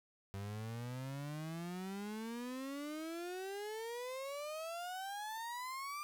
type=exponential sweep; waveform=35% pulse; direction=up; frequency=97 to 1198 Hz; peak=-40 dBFS; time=0.34-6.03 s; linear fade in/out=0 ms; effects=11-bit